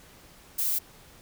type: noise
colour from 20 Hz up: violet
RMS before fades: -27 dBFS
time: 0.58-0.79 s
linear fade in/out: 10 ms
effects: pink hiss -53 dBFS RMS until 1.21 s